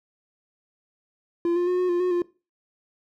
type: tone with pitch steps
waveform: triangle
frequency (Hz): 342.8 / 352.3 / 361 / 363.7 / 350.2 / 363.2 / 350.5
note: F4 / F4 / F#4 / F#4 / F4 / F#4 / F4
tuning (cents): -32 / +15 / -43 / -30 / +5 / -32 / +6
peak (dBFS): -18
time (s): 1.45-2.22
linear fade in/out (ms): 2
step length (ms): 110
effects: noise-tail reverb RT60 0.3 s tail -19 dB re dry